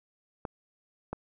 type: clicks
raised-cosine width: 1 ms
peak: -20 dBFS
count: 2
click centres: 0.452 / 1.13 s
effects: none